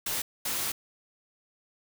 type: noise bursts at uneven times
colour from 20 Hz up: white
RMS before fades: -31 dBFS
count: 2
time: 0.06-0.22 / 0.45-0.72 s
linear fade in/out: 5 ms
effects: none